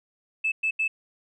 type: tone bursts at uneven times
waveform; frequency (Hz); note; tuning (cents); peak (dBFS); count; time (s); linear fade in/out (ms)
sine; 2620; E7; -11; -21; 3; 0.44-0.52 / 0.63-0.71 / 0.79-0.88; 10
effects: tanh soft clip ceiling -17 dBFS